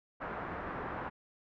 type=low-pass noise; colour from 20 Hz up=white; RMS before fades=-40 dBFS; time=0.2-1.1 s; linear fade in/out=20 ms; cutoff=1500 Hz; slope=24 dB/octave; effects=none